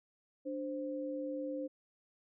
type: tone pair together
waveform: sine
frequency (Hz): 293.7 / 522.8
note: D4 / C5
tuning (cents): 0 / -1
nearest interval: minor seventh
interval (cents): 999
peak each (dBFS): -39 / -39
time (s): 0.45-1.68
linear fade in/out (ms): 20
effects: none